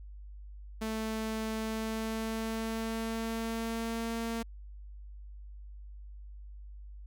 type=tone with pitch glide; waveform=sawtooth; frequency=220.3 to 228.9 Hz; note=A3 to A#3; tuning=+2 to -31 cents; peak=-29 dBFS; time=0.81-4.43 s; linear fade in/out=10 ms; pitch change=+67 cents; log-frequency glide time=1.54-4.14 s; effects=added 50 Hz sine -44 dBFS peak until 7.06 s